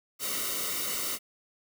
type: noise with comb filter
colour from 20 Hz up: white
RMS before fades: -32 dBFS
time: 0.19-1.19 s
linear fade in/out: 50 ms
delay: 1.2 ms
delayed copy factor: -0.8
effects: none